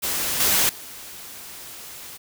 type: noise with level steps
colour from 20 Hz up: white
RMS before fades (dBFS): -25 / -19 / -39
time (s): 0.02-2.18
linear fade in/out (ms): 20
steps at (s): 0.4 / 0.69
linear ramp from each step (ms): 2
effects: none